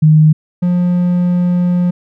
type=tone pair in turn; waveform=sine / triangle; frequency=154.8 / 177.44 Hz; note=D#3 / F3; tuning=-9 / +28 cents; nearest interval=major second; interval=237 cents; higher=second; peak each=-4 / -8 dBFS; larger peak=first; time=0.02-0.33 / 0.62-1.91 s; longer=second; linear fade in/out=10 ms; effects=none